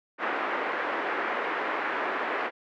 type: band-pass noise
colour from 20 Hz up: white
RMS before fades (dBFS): -30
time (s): 0.18-2.51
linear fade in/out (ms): 50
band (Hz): 300 to 1900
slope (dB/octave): 24
effects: none